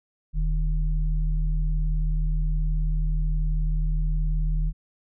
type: tone pair together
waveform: sine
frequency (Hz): 40.61 / 153.2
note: E1 / D#3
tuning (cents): -25 / -27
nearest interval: octave + major seventh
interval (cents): 2298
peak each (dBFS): -21 / -30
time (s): 0.33-4.73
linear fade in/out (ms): 50
effects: none